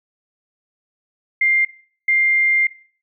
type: tone bursts at uneven times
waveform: sine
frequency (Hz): 2100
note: C7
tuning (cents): +6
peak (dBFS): -13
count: 2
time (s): 1.41-1.65 / 2.08-2.67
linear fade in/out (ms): 5
effects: noise-tail reverb RT60 0.5 s tail -19 dB re dry